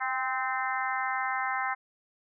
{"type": "harmonic tone with a mistuned harmonic", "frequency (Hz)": 259.1, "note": "C4", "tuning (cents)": -17, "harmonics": [3, 4, 5, 6, 7, 8], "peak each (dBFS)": [-33, -34, -35, -36, -36, -37], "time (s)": [0, 1.75], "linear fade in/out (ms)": 20, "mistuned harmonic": 3, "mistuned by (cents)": 27, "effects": []}